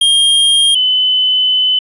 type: tone pair in turn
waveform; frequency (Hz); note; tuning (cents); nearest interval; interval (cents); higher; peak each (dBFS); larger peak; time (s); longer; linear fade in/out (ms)
square / sine; 3222 / 3021; G7 / F#7; +47 / +35; minor second; 112; first; -8 / -9; first; 0.01-0.75 / 0.75-1.79; second; 5
effects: resampled to 24000 Hz